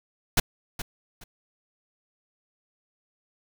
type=noise with echo; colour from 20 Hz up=pink; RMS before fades=-19 dBFS; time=0.37-0.4 s; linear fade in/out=5 ms; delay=420 ms; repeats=2; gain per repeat=-13 dB; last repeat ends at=1.24 s; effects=none